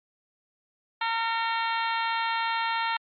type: harmonic tone with a mistuned harmonic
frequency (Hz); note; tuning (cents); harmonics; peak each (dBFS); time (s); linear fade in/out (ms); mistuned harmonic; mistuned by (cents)
457.1; A#4; -34; 2 / 3 / 4 / 5 / 6 / 7 / 8 / 9; -28 / -32 / -34 / -36 / -38 / -39 / -40 / -41; 1.01-2.97; 5; 5; -33
effects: Opus 48 kbps